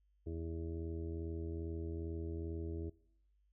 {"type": "harmonic tone", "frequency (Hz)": 82.41, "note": "E2", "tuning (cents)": 0, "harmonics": [1, 2, 3, 4, 5, 7, 8], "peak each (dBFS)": [-41, -52, -53, -46, -48, -61, -63], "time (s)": [0.26, 2.9], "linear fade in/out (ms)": 10, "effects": ["noise-tail reverb RT60 0.7 s tail -22 dB re dry", "added 50 Hz sine -70 dBFS peak until 3.52 s"]}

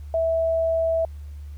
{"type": "tone", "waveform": "sine", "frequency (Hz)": 655, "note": "E5", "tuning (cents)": -11, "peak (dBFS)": -19, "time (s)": [0.14, 1.05], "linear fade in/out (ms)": 2, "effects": ["added 73 Hz sine -34 dBFS peak until 1.57 s", "pink hiss -60 dBFS RMS until 1.57 s"]}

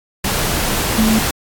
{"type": "tone in noise", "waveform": "sine", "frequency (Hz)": 220, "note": "A3", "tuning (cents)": 0, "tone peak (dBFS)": -11, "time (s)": [0.98, 1.19], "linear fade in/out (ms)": 5, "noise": "pink", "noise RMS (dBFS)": -18, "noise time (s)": [0.24, 1.31], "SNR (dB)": 4, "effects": ["AAC 64 kbps"]}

